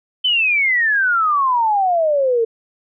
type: exponential sweep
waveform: sine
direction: down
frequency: 3083 to 445.1 Hz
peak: -13 dBFS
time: 0.24-2.45 s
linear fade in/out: 10 ms
effects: none